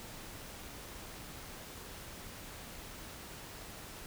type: silence
effects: pink hiss -48 dBFS RMS until 4.06 s